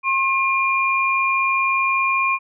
sine tone pair together, 1071.3 / 2405 Hz, C6 / D7, +41 / +41 cents, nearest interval octave + major second, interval 1400 cents, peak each -19 dBFS, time 0.03-2.39 s, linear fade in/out 50 ms, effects none

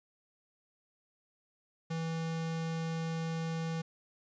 square tone, 163.4 Hz, E3, 15 cents flat, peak -34 dBFS, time 1.9-3.82 s, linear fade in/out 10 ms, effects resampled to 16000 Hz + 12-bit

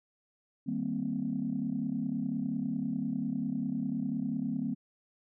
sine chord, C minor seventh, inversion first, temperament equal with one note detuned, 155.56 / 196 / 231.6 / 261.6 Hz, Eb3 / G3 / Bb3 / C4, 0 / 0 / -11 / 0 cents, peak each -39 / -36 / -34 / -34 dBFS, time 0.66-4.75 s, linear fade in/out 20 ms, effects tanh soft clip ceiling -21 dBFS

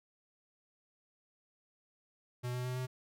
square tone with pitch steps, 123.47 / 124.9 / 126.36 / 127.82 Hz, B2 / B2 / B2 / C3, 0 / +20 / +40 / -40 cents, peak -36 dBFS, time 2.43-2.87 s, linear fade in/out 20 ms, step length 110 ms, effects none

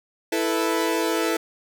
sawtooth chord, E suspended fourth, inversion none, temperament equal, 329.6 / 440 / 493.9 Hz, E4 / A4 / B4, 0 / 0 / 0 cents, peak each -20 / -22 / -24 dBFS, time 0.32-1.37 s, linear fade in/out 5 ms, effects none

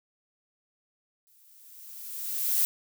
violet noise with exponential growth, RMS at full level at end -23 dBFS, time 1.27-2.65 s, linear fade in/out 0 ms, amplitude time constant 300 ms, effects none

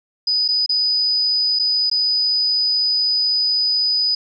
sine tone with dropouts, 4978 Hz, D#8, in tune, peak -15 dBFS, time 0.27-4.15 s, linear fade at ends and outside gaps 5 ms, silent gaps 0.48-0.486 / 0.662-0.692 / 1.59-1.595 / 1.899-1.913 s, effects none

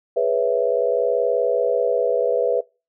sine chord, C# minor seventh, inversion second, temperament equal, 415.3 / 493.9 / 554.4 / 659.3 Hz, G#4 / B4 / C#5 / E5, 0 / 0 / 0 / 0 cents, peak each -25 / -19 / -24 / -23 dBFS, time 0.16-2.61 s, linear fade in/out 10 ms, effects noise-tail reverb RT60 0.3 s tail -24 dB re dry

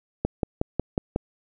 click train, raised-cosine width 2 ms, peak -9 dBFS, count 6, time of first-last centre 0.25-1.161 s, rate 5.49 Hz, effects none

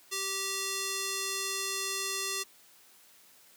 square tone with band-pass filter, 389.1 Hz, G4, 13 cents flat, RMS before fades -34 dBFS, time 0.11-2.44 s, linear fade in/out 20 ms, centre 6900 Hz, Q 0.83, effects white hiss -59 dBFS RMS until 3.56 s + high-pass 150 Hz 12 dB/octave

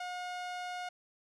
sawtooth tone with low-pass filter, 720 Hz, F#5, 47 cents flat, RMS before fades -40 dBFS, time 0-0.89 s, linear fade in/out 5 ms, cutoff 6000 Hz, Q 0.59, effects none

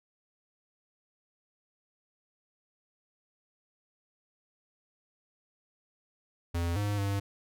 square tone with pitch steps, 85.4 / 102.8 / 99.7 Hz, F2 / G#2 / G2, -38 / -17 / +30 cents, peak -29 dBFS, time 6.54-7.2 s, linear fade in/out 10 ms, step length 220 ms, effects none

